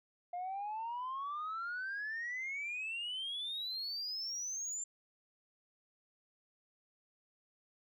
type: exponential sweep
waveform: sine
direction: up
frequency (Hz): 698.5 to 7310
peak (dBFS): -36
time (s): 0.33-4.84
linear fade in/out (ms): 5
effects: tanh soft clip ceiling -35 dBFS